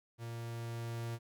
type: tone with level ramp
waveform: 45% pulse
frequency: 116.54 Hz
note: A#2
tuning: in tune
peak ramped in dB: -41 to -37 dBFS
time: 0.18-1.19 s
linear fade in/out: 50 ms
effects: 13-bit